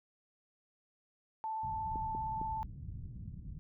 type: tone with vibrato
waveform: sine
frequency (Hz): 880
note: A5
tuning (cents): 0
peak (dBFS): -35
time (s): 1.44-2.63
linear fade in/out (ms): 0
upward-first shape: sine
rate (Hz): 17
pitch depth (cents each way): 13
type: low-pass noise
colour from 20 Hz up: white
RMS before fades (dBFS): -45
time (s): 1.63-3.59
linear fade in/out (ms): 0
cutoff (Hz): 150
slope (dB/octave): 24
type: clicks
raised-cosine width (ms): 3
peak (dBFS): -29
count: 3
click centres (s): 1.958 / 2.15 / 2.415
effects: none